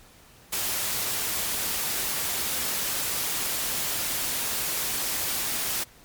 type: noise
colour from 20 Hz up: white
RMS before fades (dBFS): -28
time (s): 0.52-5.84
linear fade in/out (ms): 10
effects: pink hiss -53 dBFS RMS until 6.04 s + MP3 96 kbps